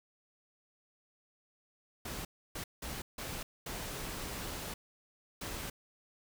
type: noise bursts at uneven times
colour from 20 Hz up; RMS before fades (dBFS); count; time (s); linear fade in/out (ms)
pink; -41; 6; 2.05-2.25 / 2.55-2.64 / 2.82-3.02 / 3.18-3.43 / 3.66-4.74 / 5.41-5.7; 5
effects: none